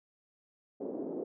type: band-pass noise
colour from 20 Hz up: pink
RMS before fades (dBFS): -38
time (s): 0.8-1.24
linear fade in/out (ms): 10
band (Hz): 280 to 480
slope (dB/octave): 24
effects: none